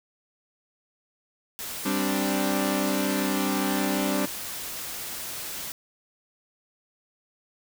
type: noise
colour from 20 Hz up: white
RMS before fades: -35 dBFS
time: 1.59-5.72 s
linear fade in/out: 0 ms
type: chord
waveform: sawtooth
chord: G suspended fourth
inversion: none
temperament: equal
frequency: 196 / 261.6 / 293.7 Hz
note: G3 / C4 / D4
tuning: 0 / 0 / 0 cents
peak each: -24 / -26 / -24 dBFS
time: 1.85-4.26 s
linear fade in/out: 10 ms
effects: none